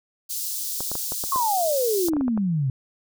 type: high-pass noise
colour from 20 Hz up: white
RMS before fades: -29 dBFS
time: 0.29-2.1 s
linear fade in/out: 20 ms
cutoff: 4400 Hz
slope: 24 dB/octave
type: clicks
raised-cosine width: 1 ms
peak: -18 dBFS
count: 12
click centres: 0.806 / 0.916 / 0.954 / 1.121 / 1.239 / 1.36 / 2.085 / 2.135 / 2.167 / 2.21 / 2.281 / 2.376 s
type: exponential sweep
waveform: sine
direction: down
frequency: 1108.7 to 126.3 Hz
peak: -20 dBFS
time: 1.32-2.7 s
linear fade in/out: 2 ms
effects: none